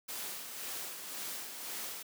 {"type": "noise with tremolo", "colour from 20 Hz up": "white", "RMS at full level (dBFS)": -40, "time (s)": [0.08, 2.03], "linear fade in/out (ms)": 10, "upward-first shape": "sine", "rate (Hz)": 1.9, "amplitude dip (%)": 45, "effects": ["high-pass 200 Hz 12 dB/octave"]}